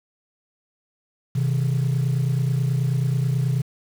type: tone pair together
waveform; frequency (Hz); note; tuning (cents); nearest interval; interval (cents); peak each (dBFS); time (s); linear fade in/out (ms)
sine; 129.02 / 158.3; C3 / D#3; -24 / +30; major third; 354; -18 / -22; 1.35-3.62; 10
effects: tanh soft clip ceiling -16 dBFS + 7-bit